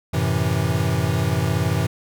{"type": "chord", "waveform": "square", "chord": "F# half-diminished seventh", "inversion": "none", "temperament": "equal", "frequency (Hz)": [92.5, 110, 130.81, 164.81], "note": ["F#2", "A2", "C3", "E3"], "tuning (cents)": [0, 0, 0, 0], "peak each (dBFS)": -25, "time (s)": [0.13, 1.87], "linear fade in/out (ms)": 10, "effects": []}